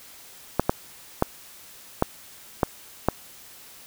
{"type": "clicks", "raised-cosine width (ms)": 1, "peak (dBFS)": -4, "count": 6, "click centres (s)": [0.596, 0.695, 1.224, 2.024, 2.632, 3.086], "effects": ["white hiss -47 dBFS RMS until 3.86 s"]}